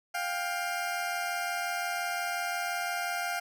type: tone pair together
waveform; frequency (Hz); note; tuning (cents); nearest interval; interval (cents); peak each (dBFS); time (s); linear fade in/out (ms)
20% pulse; 704.3 / 790; F5 / G5; +14 / +13; major second; 199; -27 / -31; 0.14-3.4; 10
effects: none